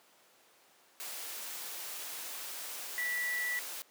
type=tone in noise; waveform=sine; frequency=1957 Hz; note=B6; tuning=16 cents flat; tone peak=-32 dBFS; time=2.98-3.59 s; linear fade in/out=0 ms; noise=white; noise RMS=-42 dBFS; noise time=1-3.82 s; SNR=+7 dB; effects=pink hiss -63 dBFS RMS until 3.9 s + high-pass 400 Hz 12 dB/octave